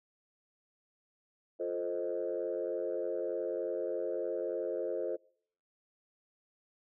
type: chord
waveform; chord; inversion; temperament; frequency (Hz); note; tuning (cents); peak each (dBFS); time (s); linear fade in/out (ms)
sine; F dominant seventh; none; equal; 349.2 / 440 / 523.3 / 622.3; F4 / A4 / C5 / Eb5; 0 / 0 / 0 / 0; -38 / -37 / -36 / -39; 1.59-5.17; 20
effects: noise-tail reverb RT60 0.6 s tail -25 dB re dry + tanh soft clip ceiling -24 dBFS